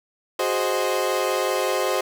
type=chord; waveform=30% pulse; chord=Ab dominant seventh; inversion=third; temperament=equal; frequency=370 / 415.3 / 523.3 / 622.3 Hz; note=Gb4 / Ab4 / C5 / Eb5; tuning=0 / 0 / 0 / 0 cents; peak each=-24 / -26 / -22 / -25 dBFS; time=0.39-2.01 s; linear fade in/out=5 ms; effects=none